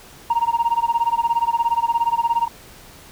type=tone with tremolo; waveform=sine; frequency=932.3 Hz; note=A#5; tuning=in tune; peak=-11 dBFS; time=0.3-2.48 s; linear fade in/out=5 ms; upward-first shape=sine; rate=17 Hz; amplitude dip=95%; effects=tanh soft clip ceiling -12 dBFS + pink hiss -44 dBFS RMS until 3.11 s